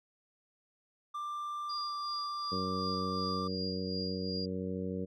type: tone with pitch glide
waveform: triangle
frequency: 1184 to 1175.8 Hz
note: D6 to D6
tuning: +14 to +2 cents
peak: -34 dBFS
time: 1.14-3.48 s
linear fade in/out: 10 ms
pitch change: -12 cents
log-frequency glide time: 1.77-1.93 s
type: tone with tremolo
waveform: sine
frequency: 4814 Hz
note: D8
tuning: 42 cents sharp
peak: -37 dBFS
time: 1.69-4.46 s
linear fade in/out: 10 ms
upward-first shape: sine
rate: 2.7 Hz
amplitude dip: 60%
type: harmonic tone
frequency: 93.4 Hz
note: F#2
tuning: 17 cents sharp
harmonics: 1 / 2 / 3 / 4 / 5 / 6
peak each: -43 / -37 / -42 / -44 / -40 / -48 dBFS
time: 2.51-5.06 s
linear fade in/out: 20 ms
effects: none